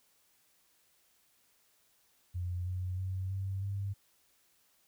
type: tone with pitch steps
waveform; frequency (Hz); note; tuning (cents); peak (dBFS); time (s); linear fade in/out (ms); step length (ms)
sine; 89.1 / 91.5 / 93.96 / 96.49 / 99.09; F2 / F#2 / F#2 / G2 / G2; +35 / -19 / +27 / -27 / +19; -33; 2.34-3.94; 20; 320
effects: white hiss -70 dBFS RMS until 4.87 s